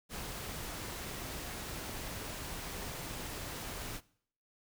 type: noise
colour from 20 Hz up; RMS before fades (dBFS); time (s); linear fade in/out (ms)
pink; -42; 0.09-4.01; 50
effects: noise-tail reverb RT60 0.6 s tail -21 dB re dry